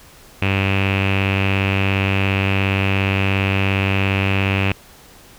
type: tone with low-pass filter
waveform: sawtooth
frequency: 97.2 Hz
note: G2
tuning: 14 cents flat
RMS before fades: -18 dBFS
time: 0.42-4.72 s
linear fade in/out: 0 ms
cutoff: 2600 Hz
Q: 7.8
effects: pink hiss -45 dBFS RMS until 5.38 s